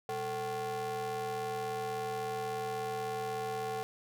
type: ring-modulated tone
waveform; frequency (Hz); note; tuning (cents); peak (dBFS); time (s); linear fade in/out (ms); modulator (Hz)
square; 160.3; E3; -48; -32; 0.09-3.83; 0; 603
effects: none